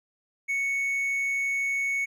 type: tone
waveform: triangle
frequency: 2217 Hz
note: C#7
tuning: in tune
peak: -23 dBFS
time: 0.48-2.06 s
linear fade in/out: 20 ms
effects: none